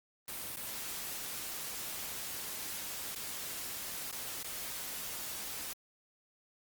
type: noise with dropouts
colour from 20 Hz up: white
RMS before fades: -41 dBFS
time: 0.28-5.73 s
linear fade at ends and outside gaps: 1 ms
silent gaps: 0.56-0.569 / 3.149-3.16 / 4.113-4.126 / 4.429-4.444 s
effects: Opus 32 kbps